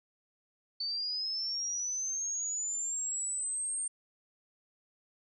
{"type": "linear sweep", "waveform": "sine", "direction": "up", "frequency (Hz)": [4504, 8710], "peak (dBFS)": -32, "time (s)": [0.8, 3.88], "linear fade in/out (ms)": 5, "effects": []}